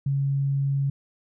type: tone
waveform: sine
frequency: 138.59 Hz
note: C#3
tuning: in tune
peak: -21 dBFS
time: 0.06-0.9 s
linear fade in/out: 5 ms
effects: none